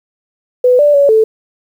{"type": "tone with pitch steps", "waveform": "sine", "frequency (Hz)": [498.9, 586, 565, 439.6], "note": ["B4", "D5", "C#5", "A4"], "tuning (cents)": [17, -4, 33, -2], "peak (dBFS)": -5, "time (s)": [0.64, 1.24], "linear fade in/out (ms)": 5, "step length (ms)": 150, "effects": ["7-bit"]}